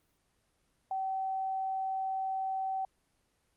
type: tone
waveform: sine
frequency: 766 Hz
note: G5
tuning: 40 cents flat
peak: -31 dBFS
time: 0.91-2.85 s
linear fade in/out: 2 ms
effects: pink hiss -74 dBFS RMS until 3.56 s + Opus 24 kbps